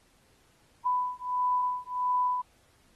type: beating tone pair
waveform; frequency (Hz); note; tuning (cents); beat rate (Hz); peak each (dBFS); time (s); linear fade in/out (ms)
sine; 995 / 996.5; B5 / B5; +13 / +15; 1.5; -29; 0.85-2.42; 10
effects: pink hiss -65 dBFS RMS until 2.95 s + AAC 32 kbps